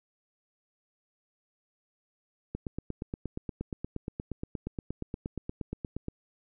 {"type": "click train", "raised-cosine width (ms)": 3, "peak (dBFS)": -21, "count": 31, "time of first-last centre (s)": [2.55, 6.084], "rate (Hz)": 8.49, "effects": []}